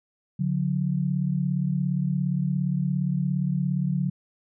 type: tone pair together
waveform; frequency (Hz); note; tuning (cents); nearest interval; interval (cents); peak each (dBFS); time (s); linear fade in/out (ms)
sine; 143.4 / 180.67; D3 / F#3; -41 / -41; major third; 400; -25; 0.39-4.1; 10
effects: none